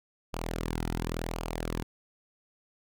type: tone with flanger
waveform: sawtooth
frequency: 41.2 Hz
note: E1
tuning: in tune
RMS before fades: -34 dBFS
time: 0.33-1.83 s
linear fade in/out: 10 ms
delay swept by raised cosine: 0.52 to 1.82 ms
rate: 0.92 Hz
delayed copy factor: -0.6
effects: none